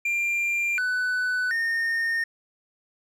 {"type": "tone with pitch steps", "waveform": "triangle", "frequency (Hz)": [2384, 1496, 1833], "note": ["D7", "F#6", "A#6"], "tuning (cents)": [25, 19, -30], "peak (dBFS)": -21, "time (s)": [0.05, 2.24], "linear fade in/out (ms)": 5, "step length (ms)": 730, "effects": []}